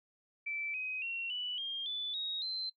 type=tone with pitch steps; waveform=sine; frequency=2325 / 2521 / 2733 / 2963 / 3213 / 3484 / 3777 / 4095 Hz; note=D7 / D#7 / F7 / F#7 / G7 / A7 / A#7 / C8; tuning=-18 / +22 / -38 / +2 / +42 / -18 / +22 / -38 cents; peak=-35 dBFS; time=0.46-2.7 s; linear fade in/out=10 ms; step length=280 ms; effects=noise-tail reverb RT60 0.1 s tail -24 dB re dry